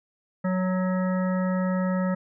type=harmonic tone with a mistuned harmonic; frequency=185 Hz; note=F#3; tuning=in tune; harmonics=1 / 3 / 5 / 7 / 9 / 10; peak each=-23 / -30 / -38 / -36 / -42 / -41 dBFS; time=0.44-2.15 s; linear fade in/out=10 ms; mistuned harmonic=10; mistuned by=+50 cents; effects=none